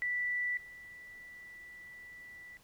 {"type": "tone with level steps", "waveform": "sine", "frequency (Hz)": 1968, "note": "B6", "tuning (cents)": -7, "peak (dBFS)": [-31, -48], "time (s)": [0.02, 2.57], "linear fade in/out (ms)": 0, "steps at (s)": 0.57, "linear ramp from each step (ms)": 2, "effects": ["pink hiss -64 dBFS RMS until 2.63 s"]}